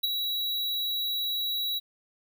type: tone with ADSR envelope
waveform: square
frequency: 3894 Hz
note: B7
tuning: 25 cents flat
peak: -22 dBFS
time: 0.03-1.8 s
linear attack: 12 ms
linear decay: 18 ms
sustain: -6 dB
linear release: 25 ms
effects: 10-bit